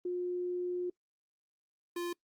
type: tone pair in turn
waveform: sine / square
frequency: 357.4 / 348 Hz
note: F4 / F4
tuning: +40 / -6 cents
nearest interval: unison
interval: 46 cents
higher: first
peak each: -32 / -35 dBFS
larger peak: first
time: 0.05-0.9 / 1.96-2.13 s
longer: first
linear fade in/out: 5 ms
effects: noise-tail reverb RT60 0.1 s tail -23 dB re dry + Opus 32 kbps